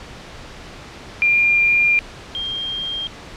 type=tone pair in turn; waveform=sine; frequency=2399 / 3202 Hz; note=D7 / G7; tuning=+36 / +36 cents; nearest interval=perfect fourth; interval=500 cents; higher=second; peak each=-12 / -22 dBFS; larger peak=first; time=1.22-1.99 / 2.35-3.07 s; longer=first; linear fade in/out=0 ms; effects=pink hiss -37 dBFS RMS until 3.36 s + low-pass 5000 Hz 12 dB/octave